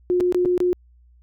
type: tone with dropouts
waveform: sine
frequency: 358.6 Hz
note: F4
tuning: 46 cents sharp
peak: -16 dBFS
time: 0.1-0.73 s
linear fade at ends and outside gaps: 0 ms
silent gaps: 0.202-0.207 / 0.324-0.346 / 0.45-0.457 / 0.578-0.603 s
effects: added 60 Hz sine -50 dBFS peak until 1.22 s